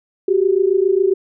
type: tone pair together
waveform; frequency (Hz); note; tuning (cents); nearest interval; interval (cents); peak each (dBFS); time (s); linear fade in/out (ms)
sine; 370 / 397.3; F#4 / G4; 0 / +23; minor second; 123; -15; 0.28-1.14; 5
effects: none